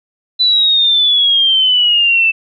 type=exponential sweep; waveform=sine; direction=down; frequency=4008 to 2637 Hz; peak=-8 dBFS; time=0.39-2.32 s; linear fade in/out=20 ms; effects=none